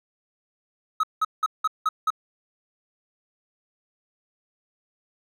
triangle tone bursts, 1277 Hz, D#6, 45 cents sharp, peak -17 dBFS, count 6, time 1-2.104 s, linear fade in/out 5 ms, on 34 ms, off 180 ms, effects none

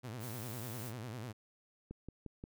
sawtooth tone with vibrato, 116.54 Hz, A#2, in tune, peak -38 dBFS, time 0.03-1.33 s, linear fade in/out 20 ms, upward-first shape sine, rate 10 Hz, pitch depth 180 cents each way
blue noise, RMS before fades -49 dBFS, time 0.19-0.93 s, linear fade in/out 50 ms
click train, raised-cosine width 3 ms, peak -32 dBFS, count 4, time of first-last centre 1.91-2.439 s, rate 5.67 Hz
effects none

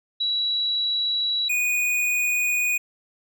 sine / square tone pair in turn, 3911 / 2469 Hz, B7 / D#7, -18 / -14 cents, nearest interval minor sixth, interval 796 cents, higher first, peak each -21 dBFS, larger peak neither, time 0.2-1.49 / 1.49-2.78 s, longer neither, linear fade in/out 10 ms, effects none

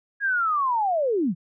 sine linear sweep, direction down, 1661.2 to 146.83 Hz, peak -20 dBFS, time 0.2-1.35 s, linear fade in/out 50 ms, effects none

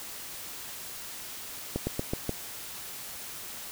slowing click train, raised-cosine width 2 ms, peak -15 dBFS, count 5, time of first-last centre 1.76-2.293 s, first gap 110 ms, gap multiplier 1.13, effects white hiss -41 dBFS RMS until 3.71 s

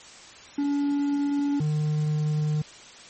triangle tone pair in turn, 285.2 / 151.78 Hz, C#4 / D#3, +49 / -43 cents, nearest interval major seventh, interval 1092 cents, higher first, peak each -20 dBFS, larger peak neither, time 0.58-1.6 / 1.6-2.62 s, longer neither, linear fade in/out 5 ms, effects white hiss -46 dBFS RMS until 3.09 s + MP3 32 kbps

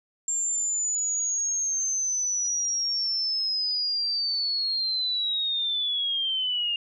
sine linear sweep, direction down, 7390 to 2806 Hz, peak -24 dBFS, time 0.28-6.76 s, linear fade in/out 2 ms, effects none

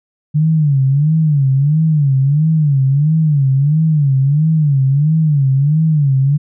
sine tone with vibrato, 146.2 Hz, D3, 7 cents flat, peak -9 dBFS, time 0.34-6.38 s, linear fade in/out 20 ms, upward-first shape sine, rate 1.5 Hz, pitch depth 160 cents each way, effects none

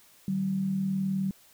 sine tone pair together, 152.8 / 192.35 Hz, D#3 / G3, -31 / -33 cents, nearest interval major third, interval 398 cents, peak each -36 / -26 dBFS, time 0.28-1.31 s, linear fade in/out 2 ms, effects white hiss -58 dBFS RMS until 1.53 s

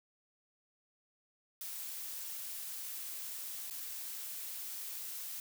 blue noise with dropouts, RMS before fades -43 dBFS, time 1.61-5.4 s, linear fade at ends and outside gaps 1 ms, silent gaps 3.7-3.708 s, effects none

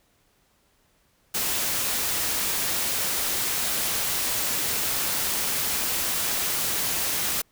white noise, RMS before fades -26 dBFS, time 1.34-7.42 s, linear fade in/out 10 ms, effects pink hiss -65 dBFS RMS until 7.51 s

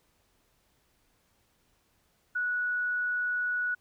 sine tone, 1469 Hz, F#6, 13 cents flat, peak -27 dBFS, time 2.35-3.75 s, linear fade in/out 10 ms, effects pink hiss -70 dBFS RMS until 3.8 s

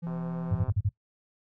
triangle tone, 169.2 Hz, E3, 45 cents sharp, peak -29 dBFS, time 0.02-0.65 s, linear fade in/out 20 ms
click train, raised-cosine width 1 ms, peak -29 dBFS, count 82, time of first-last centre 0.07-0.698 s, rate 129 Hz
sine tone bursts, 100.7 Hz, G2, 47 cents sharp, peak -22 dBFS, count 5, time 0.51-0.892 s, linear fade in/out 10 ms, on 46 ms, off 38 ms
effects noise-tail reverb RT60 0.1 s tail -20 dB re dry

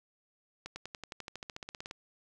accelerating click train, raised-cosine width 0.2 ms, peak -24 dBFS, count 18, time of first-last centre 0.66-1.911 s, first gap 100 ms, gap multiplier 0.96, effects none

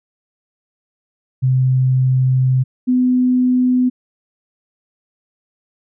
sine tone pair in turn, 129.5 / 251.6 Hz, C3 / B3, -17 / +32 cents, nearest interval major seventh, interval 1149 cents, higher second, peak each -11 dBFS, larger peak neither, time 1.42-2.64 / 2.87-3.9 s, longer first, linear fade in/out 20 ms, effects none

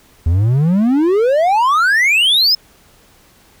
triangle exponential sweep, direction up, 77.8 to 5274 Hz, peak -8 dBFS, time 0.26-2.55 s, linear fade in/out 5 ms, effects pink hiss -49 dBFS RMS until 3.6 s

